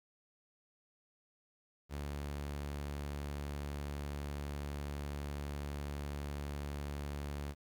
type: tone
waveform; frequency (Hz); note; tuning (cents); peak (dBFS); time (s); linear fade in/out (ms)
sawtooth; 72; D2; -34; -35; 1.89-7.55; 50
effects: 11-bit